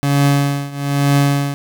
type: tone with tremolo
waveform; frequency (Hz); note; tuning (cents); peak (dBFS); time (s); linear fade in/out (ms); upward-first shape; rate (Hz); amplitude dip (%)
30% pulse; 141.4; C#3; +35; -7; 0.03-1.54; 0; triangle; 1.1; 90
effects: none